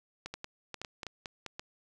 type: clicks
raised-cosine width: 0.2 ms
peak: -22 dBFS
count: 11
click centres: 0.26 / 0.34 / 0.444 / 0.743 / 0.816 / 0.848 / 1.032 / 1.067 / 1.258 / 1.463 / 1.595 s
effects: none